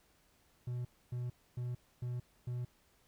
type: tone bursts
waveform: triangle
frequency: 122.9 Hz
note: B2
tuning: 8 cents flat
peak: -34 dBFS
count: 5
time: 0.67-2.65 s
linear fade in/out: 5 ms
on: 180 ms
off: 270 ms
effects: pink hiss -70 dBFS RMS until 3.07 s